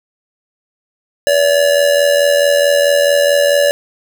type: tone with amplitude modulation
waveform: square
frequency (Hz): 573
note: D5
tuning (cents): -43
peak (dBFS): -7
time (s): 1.27-3.71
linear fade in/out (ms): 0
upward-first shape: sine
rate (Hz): 84.6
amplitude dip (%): 60
effects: none